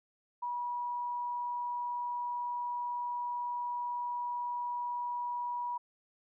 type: tone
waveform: sine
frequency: 969 Hz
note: B5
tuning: 33 cents flat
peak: -33 dBFS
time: 0.42-5.78 s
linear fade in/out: 10 ms
effects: none